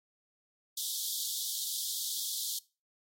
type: high-pass noise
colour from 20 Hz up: pink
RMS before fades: -35 dBFS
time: 0.77-2.59 s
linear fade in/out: 5 ms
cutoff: 3300 Hz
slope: 96 dB/octave
effects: noise-tail reverb RT60 0.3 s tail -21 dB re dry + MP3 64 kbps